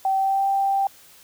sine tone with pitch glide, 772 to 785.5 Hz, G5 to G5, -27 to +3 cents, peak -18 dBFS, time 0.05-0.87 s, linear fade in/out 2 ms, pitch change +30 cents, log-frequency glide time 0.16-0.45 s, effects white hiss -50 dBFS RMS until 1.23 s

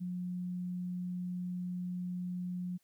sine tone, 179.5 Hz, F3, 48 cents sharp, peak -35 dBFS, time 0-2.78 s, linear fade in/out 20 ms, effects white hiss -75 dBFS RMS until 2.83 s

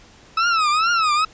40% pulse tone with vibrato, 1293 Hz, E6, 34 cents flat, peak -15 dBFS, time 0.37-1.25 s, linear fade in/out 5 ms, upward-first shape triangle, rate 2.3 Hz, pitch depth 170 cents each way, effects pink hiss -48 dBFS RMS until 1.33 s + resampled to 16000 Hz

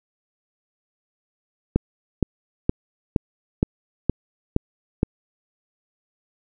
click train, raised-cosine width 3 ms, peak -4 dBFS, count 8, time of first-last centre 1.76-5.031 s, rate 2.14 Hz, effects none

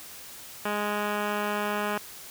10% pulse tone with low-pass filter, 207.6 Hz, G#3, in tune, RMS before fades -29 dBFS, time 0.65-1.98 s, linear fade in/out 5 ms, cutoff 2100 Hz, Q 4.3, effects white hiss -44 dBFS RMS until 2.3 s

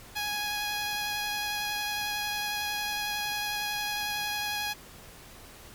10% pulse tone with vibrato, 831 Hz, G#5, 1 cent sharp, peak -21 dBFS, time 0.15-4.74 s, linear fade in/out 20 ms, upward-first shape triangle, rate 11 Hz, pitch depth 13 cents each way, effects pink hiss -49 dBFS RMS until 5.74 s + MP3 96 kbps

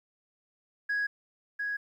sine tone with echo, 1661.2 Hz, G#6, in tune, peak -25 dBFS, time 0.89-1.07 s, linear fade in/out 10 ms, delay 700 ms, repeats 1, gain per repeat -4 dB, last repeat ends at 1.77 s, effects tanh soft clip ceiling -25 dBFS + 11-bit

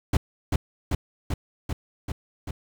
brown noise with echo, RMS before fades -19 dBFS, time 0.13-0.17 s, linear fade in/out 5 ms, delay 390 ms, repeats 6, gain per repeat -2 dB, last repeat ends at 2.51 s, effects none

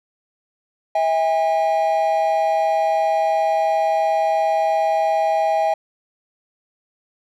triangle tone pair together, 647.1 / 810 Hz, E5 / G#5, -32 / -43 cents, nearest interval major third, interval 389 cents, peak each -16 dBFS, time 0.95-5.74 s, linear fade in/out 5 ms, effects tanh soft clip ceiling -8 dBFS

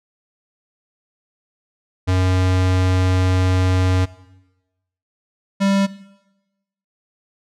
square tone pair in turn, 92.5 / 196.68 Hz, F#2 / G3, 0 / +6 cents, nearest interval octave + minor second, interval 1306 cents, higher second, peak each -15 / -15 dBFS, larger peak neither, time 2.07-4.06 / 5.6-5.87 s, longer first, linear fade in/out 20 ms, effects noise-tail reverb RT60 1.0 s tail -18 dB re dry + low-pass 7000 Hz 12 dB/octave

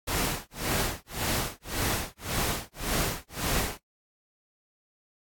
pink noise with tremolo, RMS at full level -27 dBFS, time 0.07-3.78 s, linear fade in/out 10 ms, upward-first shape sine, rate 1.8 Hz, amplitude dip 100%, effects noise-tail reverb RT60 0.1 s tail -17 dB re dry + AAC 64 kbps

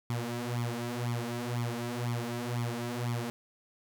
sawtooth tone with flanger, 119.8 Hz, A#2, 48 cents sharp, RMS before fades -34 dBFS, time 0.1-3.3 s, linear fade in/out 0 ms, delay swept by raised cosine 0.88 to 5.38 ms, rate 2 Hz, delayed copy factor +0.8, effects none

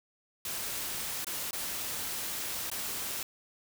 white noise with dropouts, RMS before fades -36 dBFS, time 0.45-3.23 s, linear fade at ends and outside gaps 2 ms, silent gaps 1.246-1.268 / 1.509-1.53 / 2.701-2.715 s, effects none

